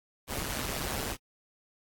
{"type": "noise with amplitude modulation", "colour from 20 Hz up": "pink", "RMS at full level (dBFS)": -31, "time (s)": [0.27, 1.17], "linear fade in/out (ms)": 50, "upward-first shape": "sine", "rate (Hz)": 140, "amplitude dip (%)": 85, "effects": ["AAC 64 kbps"]}